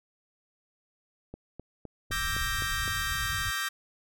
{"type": "click train", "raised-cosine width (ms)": 2, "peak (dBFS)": -27, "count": 7, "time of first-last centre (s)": [1.34, 2.878], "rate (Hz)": 3.9}
{"type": "low-pass noise", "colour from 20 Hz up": "pink", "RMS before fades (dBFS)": -37, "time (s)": [2.1, 3.51], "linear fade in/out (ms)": 10, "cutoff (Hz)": 130, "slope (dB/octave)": 24}
{"type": "chord", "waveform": "sawtooth", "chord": "E half-diminished seventh", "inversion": "third", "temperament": "equal with one note detuned", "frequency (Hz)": [1174.7, 1318.5, 1580.7, 1864.7], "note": ["D6", "E6", "G6", "Bb6"], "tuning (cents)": [0, 0, 14, 0], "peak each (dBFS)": [-34, -35, -29, -31], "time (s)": [2.11, 3.69], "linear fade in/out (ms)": 10}
{"effects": []}